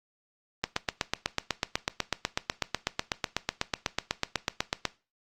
click train, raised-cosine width 0.2 ms, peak -8 dBFS, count 35, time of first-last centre 0.64-4.853 s, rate 8.07 Hz, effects noise-tail reverb RT60 0.3 s tail -18 dB re dry + Opus 32 kbps

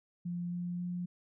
sine tone with pitch steps, 174.61 / 175.93 / 177.25 Hz, F3 / F3 / F3, 0 / +13 / +26 cents, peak -34 dBFS, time 0.25-1.06 s, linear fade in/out 10 ms, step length 270 ms, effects none

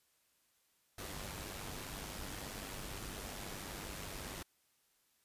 pink noise with amplitude modulation, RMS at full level -43 dBFS, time 0.98-4.43 s, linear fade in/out 5 ms, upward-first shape sine, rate 98.3 Hz, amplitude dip 50%, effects white hiss -75 dBFS RMS until 5.24 s + resampled to 32000 Hz

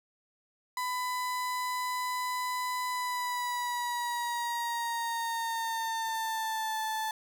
35% pulse tone with pitch glide, 1000 to 875.6 Hz, B5 to A5, +21 to -9 cents, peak -29 dBFS, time 0.77-7.11 s, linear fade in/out 2 ms, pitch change -230 cents, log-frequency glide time 2.89-6.78 s, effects none

